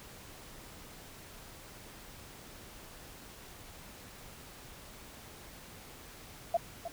sine tone with echo, 680 Hz, F5, 46 cents flat, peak -24 dBFS, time 6.54-6.57 s, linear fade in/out 5 ms, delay 310 ms, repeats 1, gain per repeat -11 dB, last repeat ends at 6.88 s, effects pink hiss -51 dBFS RMS until 6.92 s

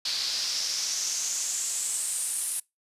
pink noise with band-pass filter sweep, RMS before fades -30 dBFS, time 0.05-2.6 s, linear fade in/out 5 ms, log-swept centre 4400 to 10000 Hz, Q 4.4, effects noise-tail reverb RT60 0.2 s tail -24 dB re dry + resampled to 32000 Hz

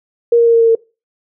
sine tone with pitch steps, 470.2 / 467 / 463.7 / 460.5 / 457.3 / 454.2 Hz, A#4 / A#4 / A#4 / A#4 / A#4 / A#4, +15 / +3 / -9 / -21 / -33 / -45 cents, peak -6 dBFS, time 0.32-0.752 s, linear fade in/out 5 ms, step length 72 ms, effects noise-tail reverb RT60 0.3 s tail -23 dB re dry

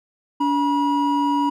triangle tone pair together, 286.8 / 964.7 Hz, D4 / B5, -41 / -41 cents, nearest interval octave + major sixth, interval 2100 cents, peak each -18 dBFS, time 0.4-1.5 s, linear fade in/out 10 ms, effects none

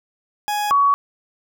40% pulse / sine tone pair in turn, 833 / 1125.2 Hz, G#5 / C#6, +5 / +26 cents, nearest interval perfect fourth, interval 521 cents, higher second, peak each -19 / -12 dBFS, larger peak second, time 0.48-0.71 / 0.71-0.94 s, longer neither, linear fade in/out 0 ms, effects none

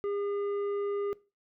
triangle tone with tanh clipping, 405 Hz, G#4, 43 cents flat, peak -31 dBFS, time 0.04-1.13 s, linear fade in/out 0 ms, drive 12 dB, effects noise-tail reverb RT60 0.3 s tail -20 dB re dry

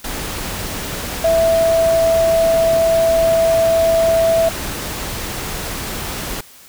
sine tone in noise, 659.3 Hz, E5, in tune, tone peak -11 dBFS, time 1.24-4.49 s, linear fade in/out 5 ms, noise pink, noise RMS -25 dBFS, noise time 0.04-6.41 s, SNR +11 dB, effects white hiss -43 dBFS RMS until 6.68 s

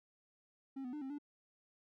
triangle tone with pitch steps, 269.4 / 249.1 / 299.4 / 266.4 / 291.1 Hz, C#4 / B3 / D4 / C4 / D4, -49 / +15 / +33 / +31 / -15 cents, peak -39 dBFS, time 0.76-1.185 s, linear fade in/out 10 ms, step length 85 ms, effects none

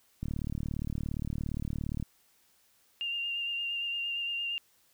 click train, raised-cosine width 5 ms, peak -22 dBFS, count 68, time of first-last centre 0.23-2.026 s, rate 37.3 Hz
sine tone with vibrato, 2794 Hz, F7, in tune, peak -31 dBFS, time 3.01-4.58 s, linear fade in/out 0 ms, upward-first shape sine, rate 8.7 Hz, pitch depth 20 cents each way
effects white hiss -67 dBFS RMS until 4.93 s

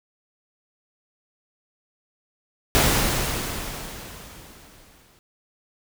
pink noise with exponential decay, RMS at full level -17 dBFS, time 2.75-5.19 s, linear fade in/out 0 ms, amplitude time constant 530 ms, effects none

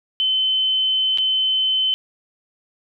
sine tone with dropouts, 3060 Hz, G7, 42 cents flat, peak -16 dBFS, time 0.2-1.94 s, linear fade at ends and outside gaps 0 ms, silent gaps 1.175-1.184 s, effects none

